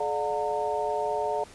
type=tone cluster; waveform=sine; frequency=426.6 / 594 / 718 / 912 Hz; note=G#4 / D5 / F5 / A#5; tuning=+46 / +20 / +48 / -38 cents; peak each=-31 dBFS; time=0-1.44 s; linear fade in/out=5 ms; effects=pink hiss -50 dBFS RMS until 1.54 s + resampled to 24000 Hz